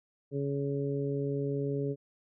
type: harmonic tone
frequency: 140.4 Hz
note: C#3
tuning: 22 cents sharp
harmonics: 1 / 2 / 3 / 4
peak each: -33 / -36 / -33 / -43 dBFS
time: 0.31-1.96 s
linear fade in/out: 50 ms
effects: none